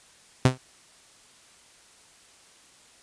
sawtooth tone with exponential decay, 128.6 Hz, C3, 30 cents flat, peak -10 dBFS, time 0.45-0.58 s, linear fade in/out 5 ms, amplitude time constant 28 ms, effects white hiss -55 dBFS RMS until 3.02 s + resampled to 22050 Hz

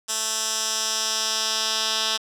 10% pulse tone with band-pass filter sweep, 220 Hz, A3, in tune, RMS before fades -25 dBFS, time 0.08-2.18 s, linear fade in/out 20 ms, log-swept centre 7100 to 4300 Hz, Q 1.9, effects none

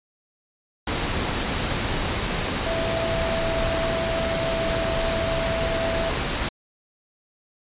sine tone in noise, 660 Hz, E5, 2 cents sharp, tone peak -25 dBFS, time 2.66-6.1 s, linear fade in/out 5 ms, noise pink, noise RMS -25 dBFS, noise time 0.87-6.49 s, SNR -3 dB, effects resampled to 8000 Hz

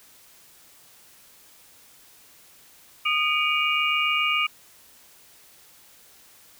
sine tone cluster, 1233 / 2287 / 2434 / 2841 Hz, D#6 / D7 / D#7 / F7, -16 / -47 / -39 / +29 cents, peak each -26 dBFS, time 3.05-4.47 s, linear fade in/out 10 ms, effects white hiss -53 dBFS RMS until 6.59 s

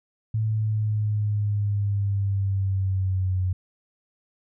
sine linear sweep, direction down, 110 to 91.8 Hz, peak -21 dBFS, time 0.34-3.53 s, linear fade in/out 5 ms, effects none

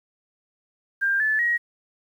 sine tone with pitch steps, 1594 / 1738.3 / 1895.6 Hz, G6 / A6 / A#6, +28 / -21 / +28 cents, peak -19 dBFS, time 1.01-1.58 s, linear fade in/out 20 ms, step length 190 ms, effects 9-bit

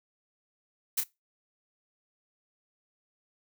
blue noise with echo, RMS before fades -27 dBFS, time 0.97-1.01 s, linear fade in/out 10 ms, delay 30 ms, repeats 1, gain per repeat -7 dB, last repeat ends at 1.04 s, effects noise-tail reverb RT60 0.2 s tail -20 dB re dry

